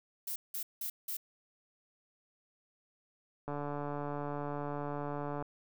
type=noise bursts; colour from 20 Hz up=violet; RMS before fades=-38 dBFS; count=4; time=0.27-1.17 s; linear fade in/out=5 ms; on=90 ms; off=180 ms
type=click train; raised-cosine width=1 ms; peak=-25 dBFS; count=283; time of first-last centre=3.48-5.425 s; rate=145 Hz
effects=none